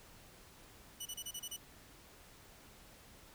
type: tone bursts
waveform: 15% pulse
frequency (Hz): 2960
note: F#7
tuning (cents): 0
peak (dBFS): -34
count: 7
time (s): 1-1.567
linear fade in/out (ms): 10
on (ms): 57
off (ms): 28
effects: pink hiss -59 dBFS RMS until 3.34 s